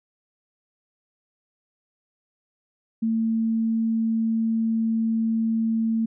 sine tone, 224.9 Hz, A3, 38 cents sharp, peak -20 dBFS, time 3.02-6.06 s, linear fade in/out 10 ms, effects none

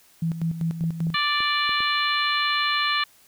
sine tone with tremolo, 164.81 Hz, E3, in tune, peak -21 dBFS, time 0.22-1.15 s, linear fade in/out 5 ms, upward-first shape square, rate 5.1 Hz, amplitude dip 65%
clicks, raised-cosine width 2 ms, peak -27 dBFS, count 5, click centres 0.839 / 1.069 / 1.405 / 1.693 / 1.805 s
harmonic tone, 587.3 Hz, D5, in tune, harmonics 2 / 3 / 4 / 5 / 6 / 7, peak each -25 / -27 / -28 / -29 / -30 / -30 dBFS, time 1.14-3.04 s, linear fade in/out 5 ms
effects white hiss -56 dBFS RMS until 3.27 s

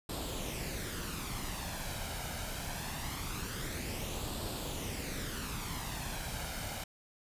pink noise with flanger, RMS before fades -39 dBFS, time 0.09-6.84 s, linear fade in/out 5 ms, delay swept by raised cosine 0.24 to 1.34 ms, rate 0.23 Hz, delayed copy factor +0.5, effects resampled to 32000 Hz

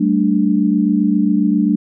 sine chord, G suspended second, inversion none, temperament equal with one note detuned, 192.52 / 220 / 293.7 Hz, G3 / A3 / D4, -31 / 0 / 0 cents, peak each -16 dBFS, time 0-1.76 s, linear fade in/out 10 ms, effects none

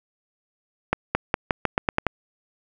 accelerating click train, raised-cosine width 0.5 ms, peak -4 dBFS, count 9, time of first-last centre 0.93-2.067 s, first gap 220 ms, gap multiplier 0.87, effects none

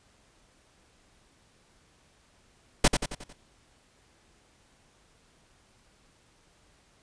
pink noise with echo, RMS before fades -18 dBFS, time 2.84-2.88 s, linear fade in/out 5 ms, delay 90 ms, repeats 5, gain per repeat -6 dB, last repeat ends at 3.33 s, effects pink hiss -63 dBFS RMS until 7.02 s + resampled to 22050 Hz

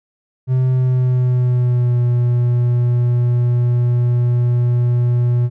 triangle tone with pitch glide, 128.6 to 121.38 Hz, C3 to B2, -30 to -30 cents, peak -10 dBFS, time 0.47-5.5 s, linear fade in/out 50 ms, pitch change -100 cents, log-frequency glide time 0.71-2 s, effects none

